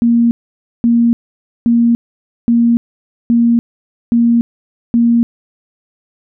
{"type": "tone bursts", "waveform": "sine", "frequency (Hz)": 234.6, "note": "A#3", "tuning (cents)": 11, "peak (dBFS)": -7, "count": 7, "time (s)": [0.02, 5.23], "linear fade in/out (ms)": 0, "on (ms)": 290, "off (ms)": 530, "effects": []}